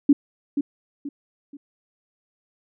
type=tone with echo; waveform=sine; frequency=284.6 Hz; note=C#4; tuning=46 cents sharp; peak=-10 dBFS; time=0.09-0.13 s; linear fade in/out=5 ms; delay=480 ms; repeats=3; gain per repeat=-9 dB; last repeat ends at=1.57 s; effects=none